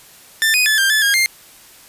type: tone with pitch steps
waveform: sawtooth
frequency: 1780 / 2492 / 1732 / 1587 / 1733 / 1627 / 2109 Hz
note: A6 / D#7 / A6 / G6 / A6 / G#6 / C7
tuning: +20 / +2 / -28 / +21 / -27 / -36 / +13 cents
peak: -9 dBFS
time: 0.42-1.26 s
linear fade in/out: 0 ms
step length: 120 ms
effects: white hiss -44 dBFS RMS until 1.88 s + resampled to 32000 Hz